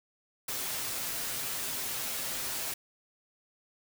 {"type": "noise with comb filter", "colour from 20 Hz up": "white", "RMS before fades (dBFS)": -35, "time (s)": [0.48, 2.74], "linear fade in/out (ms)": 5, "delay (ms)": 7.6, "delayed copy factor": 0.5, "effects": []}